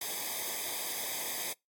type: noise with comb filter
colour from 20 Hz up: white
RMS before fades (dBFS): -36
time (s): 0.01-1.53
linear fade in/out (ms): 5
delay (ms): 0.71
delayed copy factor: -0.85
effects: noise-tail reverb RT60 0.2 s tail -26 dB re dry + AAC 64 kbps